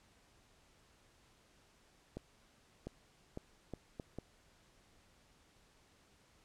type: accelerating click train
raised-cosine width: 2 ms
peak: -29 dBFS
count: 6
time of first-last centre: 2.17-4.186 s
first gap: 700 ms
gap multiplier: 0.72
effects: pink hiss -68 dBFS RMS until 6.44 s + low-pass 9000 Hz 12 dB/octave